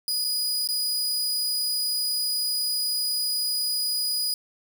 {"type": "tone with dropouts", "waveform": "sawtooth", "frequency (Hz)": 4934, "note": "D#8", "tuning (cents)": -15, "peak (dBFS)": -21, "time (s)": [0.08, 4.34], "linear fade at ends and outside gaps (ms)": 1, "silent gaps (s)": [[0.243, 0.247], [0.674, 0.688]], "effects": []}